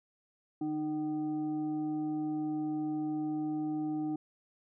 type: tone with frequency modulation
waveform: sine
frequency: 306.9 Hz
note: D#4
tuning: 24 cents flat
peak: -31 dBFS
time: 0.61-4.16 s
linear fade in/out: 5 ms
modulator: 457 Hz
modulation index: 0.43
effects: none